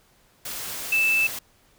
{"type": "tone in noise", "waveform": "sine", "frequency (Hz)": 2637, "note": "E7", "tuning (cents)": 0, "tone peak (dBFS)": -18, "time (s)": [0.92, 1.27], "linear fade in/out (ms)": 5, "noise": "white", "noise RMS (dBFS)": -33, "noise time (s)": [0.45, 1.39], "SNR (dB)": 12, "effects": ["pink hiss -60 dBFS RMS until 1.78 s"]}